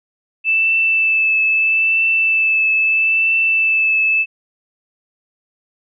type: tone with vibrato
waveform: sine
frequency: 2637 Hz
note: E7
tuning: in tune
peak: -12 dBFS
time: 0.44-4.26 s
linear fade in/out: 50 ms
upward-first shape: triangle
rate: 0.77 Hz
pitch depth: 20 cents each way
effects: none